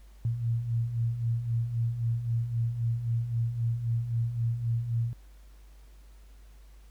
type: beating tone pair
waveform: sine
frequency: 113.4 / 117.2 Hz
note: A#2 / A#2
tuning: -47 / +10 cents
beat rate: 3.8 Hz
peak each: -34 / -27 dBFS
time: 0.25-5.13 s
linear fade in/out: 0 ms
effects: added 50 Hz sine -49 dBFS peak until 6.9 s + pink hiss -64 dBFS RMS until 6.9 s